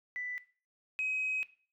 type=tone pair in turn; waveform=sine; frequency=1985 / 2534 Hz; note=B6 / D#7; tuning=+8 / +31 cents; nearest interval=major third; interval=423 cents; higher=second; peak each=-35 / -29 dBFS; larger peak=second; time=0.16-0.38 / 0.99-1.43 s; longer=second; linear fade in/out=0 ms; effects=noise-tail reverb RT60 0.4 s tail -17 dB re dry + tanh soft clip ceiling -26 dBFS